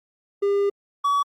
triangle tone pair in turn, 401.6 / 1135.9 Hz, G4 / C#6, +42 / +42 cents, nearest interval octave + tritone, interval 1800 cents, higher second, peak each -16 dBFS, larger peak neither, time 0.42-0.7 / 1.04-1.23 s, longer first, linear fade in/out 10 ms, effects Opus 48 kbps

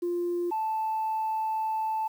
sine tone pair in turn, 349.2 / 877.9 Hz, F4 / A5, 0 / -4 cents, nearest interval octave + major third, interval 1596 cents, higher second, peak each -25 dBFS, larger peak neither, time 0.02-0.51 / 0.51-2.08 s, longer second, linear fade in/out 10 ms, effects tanh soft clip ceiling -23 dBFS + 9-bit

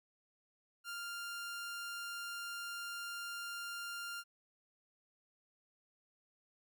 sawtooth tone, 1396.9 Hz, F6, in tune, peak -38 dBFS, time 0.84-4.24 s, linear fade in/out 50 ms, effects none

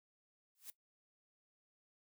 blue noise with exponential growth, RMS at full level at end -45 dBFS, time 0.55-0.7 s, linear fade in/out 1 ms, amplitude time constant 32 ms, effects noise-tail reverb RT60 0.1 s tail -17 dB re dry

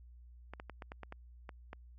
clicks, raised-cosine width 0.5 ms, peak -30 dBFS, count 9, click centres 0.536 / 0.599 / 0.697 / 0.822 / 0.919 / 1.033 / 1.124 / 1.492 / 1.731 s, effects added 60 Hz sine -53 dBFS peak until 1.98 s

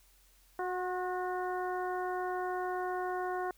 harmonic tone with a mistuned harmonic, 365.4 Hz, F#4, 22 cents flat, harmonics 1 / 2 / 3 / 4 / 5, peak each -36 / -36 / -41 / -43 / -49 dBFS, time 0.59-3.51 s, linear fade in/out 2 ms, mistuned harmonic 3, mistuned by -25 cents, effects added 44 Hz sine -64 dBFS peak until 3.57 s + white hiss -66 dBFS RMS until 3.57 s

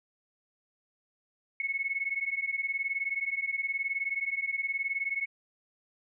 sine beating tone pair, 2186 / 2205 Hz, C#7 / C#7, -25 / -10 cents, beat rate 19 Hz, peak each -33 / -32 dBFS, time 1.6-5.26 s, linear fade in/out 2 ms, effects none

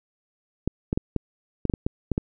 clicks, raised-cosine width 3 ms, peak -10 dBFS, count 10, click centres 0.676 / 0.929 / 0.975 / 1.163 / 1.653 / 1.698 / 1.738 / 1.865 / 2.117 / 2.179 s, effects none

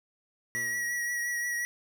15% pulse tone with exponential decay, 121 Hz, B2, 35 cents flat, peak -35 dBFS, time 0.55-1.29 s, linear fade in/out 0 ms, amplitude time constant 160 ms
square tone with vibrato, 1919 Hz, A#6, 50 cents sharp, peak -30 dBFS, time 0.55-1.65 s, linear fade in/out 0 ms, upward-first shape triangle, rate 5.7 Hz, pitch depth 27 cents each way
effects none

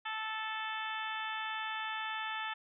harmonic tone, 438.3 Hz, A4, 7 cents flat, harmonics 2 / 3 / 4 / 5 / 6 / 7 / 8, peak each -41 / -42 / -41 / -48 / -45 / -47 / -47 dBFS, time 0.05-2.54 s, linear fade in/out 10 ms, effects none

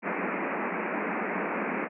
pink band-pass noise, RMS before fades -31 dBFS, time 0.02-1.89 s, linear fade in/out 50 ms, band 180 to 2500 Hz, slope 96 dB/octave, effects none

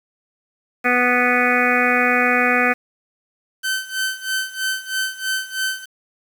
harmonic tone, 246.9 Hz, B3, in tune, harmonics 1 / 2 / 3 / 5 / 6 / 7 / 8 / 9 / 10, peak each -23 / -23 / -23 / -23 / -23 / -23 / -23 / -23 / -23 dBFS, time 0.84-2.74 s, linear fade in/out 20 ms
sawtooth tone with tremolo, 1536 Hz, G6, 36 cents flat, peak -15 dBFS, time 3.63-5.86 s, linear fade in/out 20 ms, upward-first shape sine, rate 3.1 Hz, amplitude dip 85%
effects 7-bit

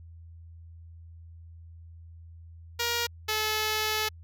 5% pulse tone pair in turn, 472.6 / 431.3 Hz, A#4 / A4, +24 / -35 cents, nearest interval major second, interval 159 cents, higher first, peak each -15 dBFS, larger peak neither, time 2.79-3.07 / 3.28-4.09 s, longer second, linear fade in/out 10 ms, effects added 83 Hz sine -45 dBFS peak until 4.23 s

